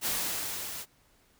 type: noise with level ramp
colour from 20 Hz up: white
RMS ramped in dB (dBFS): -29 to -40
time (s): 0.01-0.86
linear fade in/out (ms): 50
effects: pink hiss -65 dBFS RMS until 1.39 s